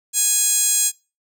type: tone with high-pass filter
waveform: 15% pulse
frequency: 828 Hz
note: G#5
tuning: 5 cents flat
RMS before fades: -18 dBFS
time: 0.13-0.92 s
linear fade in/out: 50 ms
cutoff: 6600 Hz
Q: 3
effects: noise-tail reverb RT60 0.3 s tail -24 dB re dry